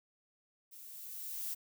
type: noise with level ramp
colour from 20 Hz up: violet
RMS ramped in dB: -53 to -38 dBFS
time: 0.71-1.55 s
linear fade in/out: 20 ms
effects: none